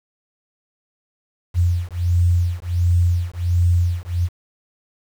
sine beating tone pair, 86.8 / 88.2 Hz, F2 / F2, -10 / +18 cents, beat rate 1.4 Hz, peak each -18 dBFS, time 1.54-4.29 s, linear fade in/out 50 ms, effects 7-bit

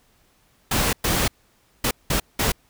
pink noise bursts at uneven times, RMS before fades -21 dBFS, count 5, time 0.71-0.93 / 1.04-1.28 / 1.84-1.91 / 2.1-2.2 / 2.39-2.52 s, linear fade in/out 5 ms, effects pink hiss -61 dBFS RMS until 2.69 s

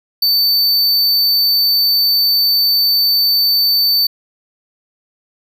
square tone, 4550 Hz, C#8, 44 cents sharp, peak -11 dBFS, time 0.22-4.07 s, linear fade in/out 5 ms, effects none

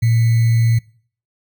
sine tone with sample-and-hold, 115.1 Hz, A#2, 22 cents flat, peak -11 dBFS, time 0.02-0.79 s, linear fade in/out 10 ms, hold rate 2100 Hz, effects noise-tail reverb RT60 0.5 s tail -23 dB re dry

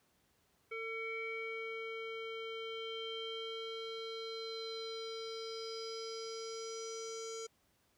square tone with low-pass filter sweep, 450 Hz, A4, 39 cents sharp, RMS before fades -43 dBFS, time 0.71-7.47 s, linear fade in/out 10 ms, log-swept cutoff 2100 to 6500 Hz, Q 6.5, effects pink hiss -74 dBFS RMS until 7.97 s + high-pass 60 Hz 12 dB/octave

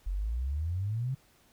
sine exponential sweep, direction up, 43.65 to 137 Hz, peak -29 dBFS, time 0.06-1.15 s, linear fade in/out 10 ms, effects pink hiss -64 dBFS RMS until 1.52 s

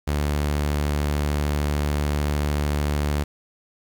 sawtooth tone, 73.42 Hz, D2, in tune, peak -17 dBFS, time 0.07-3.24 s, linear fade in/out 10 ms, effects 8-bit

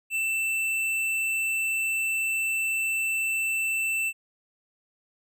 sine tone with tanh clipping, 2666 Hz, E7, 19 cents sharp, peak -26 dBFS, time 0.1-4.13 s, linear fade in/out 50 ms, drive 14 dB, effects none

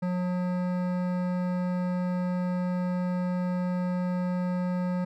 sine tone with hard clipping, 180.3 Hz, F#3, 45 cents flat, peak -28 dBFS, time 0.02-5.05 s, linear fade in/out 10 ms, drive 15 dB, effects none

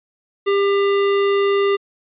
square tone, 398.9 Hz, G4, 30 cents sharp, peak -15 dBFS, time 0.46-1.77 s, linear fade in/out 20 ms, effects resampled to 8000 Hz

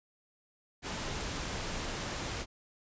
pink noise, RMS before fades -37 dBFS, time 0.82-2.46 s, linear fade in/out 50 ms, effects resampled to 16000 Hz

